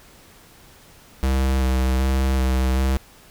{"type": "tone with vibrato", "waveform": "square", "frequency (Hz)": 65.41, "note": "C2", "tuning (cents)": 0, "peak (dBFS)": -18, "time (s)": [1.23, 2.97], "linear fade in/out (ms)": 0, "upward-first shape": "square", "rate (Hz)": 1.3, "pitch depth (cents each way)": 17, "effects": ["pink hiss -49 dBFS RMS until 3.3 s"]}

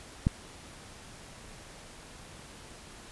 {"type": "click", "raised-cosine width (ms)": 5, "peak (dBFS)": -11, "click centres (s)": 0.269, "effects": ["pink hiss -49 dBFS RMS until 3.11 s", "resampled to 24000 Hz"]}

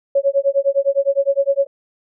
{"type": "tone with tremolo", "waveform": "sine", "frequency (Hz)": 554.4, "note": "C#5", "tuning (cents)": 0, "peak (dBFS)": -10, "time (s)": [0.15, 1.67], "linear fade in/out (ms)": 5, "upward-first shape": "sine", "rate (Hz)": 9.8, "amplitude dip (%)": 100, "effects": []}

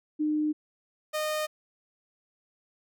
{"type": "tone pair in turn", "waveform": ["sine", "sawtooth"], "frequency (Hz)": [303.8, 614], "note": ["D#4", "D#5"], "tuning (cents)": [-41, -23], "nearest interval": "octave", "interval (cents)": 1218, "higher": "second", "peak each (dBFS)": -24, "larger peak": "neither", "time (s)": [[0.19, 0.53], [1.13, 1.47]], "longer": "neither", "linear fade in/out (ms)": 20, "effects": []}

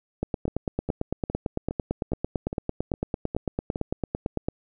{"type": "two click trains", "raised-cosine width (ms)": 2, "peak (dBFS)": [-12, -16], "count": [39, 9], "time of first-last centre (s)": [[0.23, 4.485], [0.48, 3.759]], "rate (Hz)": [8.93, 2.44], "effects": []}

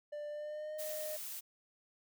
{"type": "tone with pitch glide", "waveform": "triangle", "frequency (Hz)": [592, 615.7], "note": ["D5", "D#5"], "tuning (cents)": [14, -18], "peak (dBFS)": -38, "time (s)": [0.12, 1.17], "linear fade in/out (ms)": 10, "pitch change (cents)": 68, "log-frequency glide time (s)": [0.29, 0.77]}
{"type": "noise", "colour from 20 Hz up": "blue", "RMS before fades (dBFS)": -44, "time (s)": [0.78, 1.41], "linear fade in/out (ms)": 20}
{"effects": []}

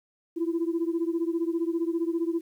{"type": "beating tone pair", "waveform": "sine", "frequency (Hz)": [329.6, 344.6], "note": ["E4", "F4"], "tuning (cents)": [0, -23], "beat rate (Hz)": 15, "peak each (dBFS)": [-26, -28], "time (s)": [0.36, 2.41], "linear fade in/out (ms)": 20, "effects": ["tanh soft clip ceiling -19 dBFS", "10-bit"]}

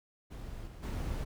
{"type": "noise with level steps", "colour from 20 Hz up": "brown", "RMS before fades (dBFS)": [-43, -47, -36], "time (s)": [0.3, 1.25], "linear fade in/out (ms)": 20, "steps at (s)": [0.66, 0.82], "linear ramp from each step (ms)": 20, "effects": []}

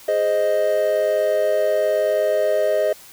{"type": "chord", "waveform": "triangle", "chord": "Ab major", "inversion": "none", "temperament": "equal", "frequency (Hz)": [415.3, 523.3, 622.3], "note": ["Ab4", "C5", "Eb5"], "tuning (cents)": [0, 0, 0], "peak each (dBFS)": [-22, -21, -16], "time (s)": [0.08, 2.93], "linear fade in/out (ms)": 5, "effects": ["white hiss -44 dBFS RMS until 3.12 s"]}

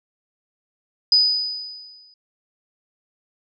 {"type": "tone with exponential decay", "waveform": "sine", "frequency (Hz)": 4978, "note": "D#8", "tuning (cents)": 0, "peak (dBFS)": -10, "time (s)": [1.12, 2.14], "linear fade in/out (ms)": 2, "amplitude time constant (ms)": 220, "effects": []}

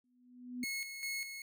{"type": "tone with exponential growth", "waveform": "sine", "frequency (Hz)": 247.6, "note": "B3", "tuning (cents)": 5, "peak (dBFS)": -35, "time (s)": [0.04, 0.64], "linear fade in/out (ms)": 2, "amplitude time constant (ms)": 130}
{"type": "tone with tremolo", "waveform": "sawtooth", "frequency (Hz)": 2179, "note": "C#7", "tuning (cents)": -30, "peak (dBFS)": -33, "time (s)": [0.63, 1.42], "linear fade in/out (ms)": 2, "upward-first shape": "square", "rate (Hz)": 2.5, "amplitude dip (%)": 55}
{"effects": []}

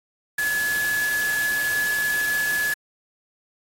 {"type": "tone in noise", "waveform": "sine", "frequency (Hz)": 1705, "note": "G#6", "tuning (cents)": 45, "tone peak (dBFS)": -21, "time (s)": [0.38, 2.74], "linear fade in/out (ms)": 5, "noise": "white", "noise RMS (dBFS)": -31, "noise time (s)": [0.38, 2.74], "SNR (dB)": 7, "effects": ["AAC 48 kbps"]}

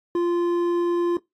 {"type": "tone with hard clipping", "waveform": "triangle", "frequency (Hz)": 346.6, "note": "F4", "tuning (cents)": -13, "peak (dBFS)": -21, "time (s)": [0.15, 1.17], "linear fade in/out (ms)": 2, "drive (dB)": 10, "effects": ["noise-tail reverb RT60 0.2 s tail -24 dB re dry", "AAC 48 kbps"]}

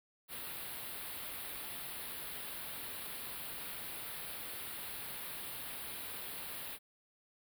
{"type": "band-stop noise", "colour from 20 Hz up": "white", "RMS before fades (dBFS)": -44, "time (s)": [0.28, 6.79], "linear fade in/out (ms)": 50, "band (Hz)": [4400, 9400], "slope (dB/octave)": 48, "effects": []}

